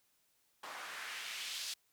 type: noise with band-pass filter sweep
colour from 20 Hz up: white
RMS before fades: -44 dBFS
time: 0.63-1.74 s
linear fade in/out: 5 ms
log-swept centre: 990 to 4500 Hz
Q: 1.4
effects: white hiss -75 dBFS RMS until 1.92 s